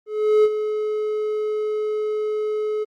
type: tone with ADSR envelope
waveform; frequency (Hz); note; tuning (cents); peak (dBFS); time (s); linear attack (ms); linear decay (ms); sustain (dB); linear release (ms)
triangle; 426.9; G#4; +48; -9; 0.06-2.85; 380; 48; -10; 23
effects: Opus 24 kbps